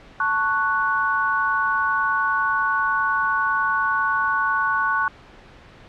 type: chord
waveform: sine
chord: F# minor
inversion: first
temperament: just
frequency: 888 / 1110 / 1480 Hz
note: A5 / C#6 / F#6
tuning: +16 / +2 / 0 cents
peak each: -27 / -22 / -21 dBFS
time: 0.2-5.08 s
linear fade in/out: 2 ms
effects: pink hiss -46 dBFS RMS until 5.88 s + low-pass 3000 Hz 12 dB/octave